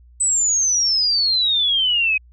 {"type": "exponential sweep", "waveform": "sine", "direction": "down", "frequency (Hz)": [8140, 2502], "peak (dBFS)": -15, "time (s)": [0.2, 2.18], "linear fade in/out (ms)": 10, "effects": ["added 60 Hz sine -45 dBFS peak until 2.32 s"]}